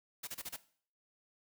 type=noise bursts; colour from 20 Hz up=white; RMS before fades=-42 dBFS; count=5; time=0.23-0.566 s; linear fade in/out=10 ms; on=44 ms; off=29 ms; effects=noise-tail reverb RT60 0.5 s tail -17 dB re dry